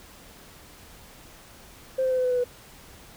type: tone with pitch steps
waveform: sine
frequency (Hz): 523.3 / 517.9 / 512.5 / 507.2 / 502 / 496.8 / 491.7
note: C5 / C5 / C5 / B4 / B4 / B4 / B4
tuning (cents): 0 / -18 / -36 / +46 / +28 / +10 / -8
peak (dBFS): -20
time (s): 1.98-2.442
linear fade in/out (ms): 10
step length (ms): 66
effects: tanh soft clip ceiling -17 dBFS + pink hiss -49 dBFS RMS until 3.16 s